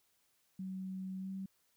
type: tone with pitch glide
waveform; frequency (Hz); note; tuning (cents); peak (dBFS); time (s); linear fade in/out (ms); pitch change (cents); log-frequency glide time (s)
sine; 188.6 to 191.79; F#3 to G3; +33 to -38; -39; 0.59-1.46; 5; +29; 1.19-1.3
effects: white hiss -75 dBFS RMS until 1.76 s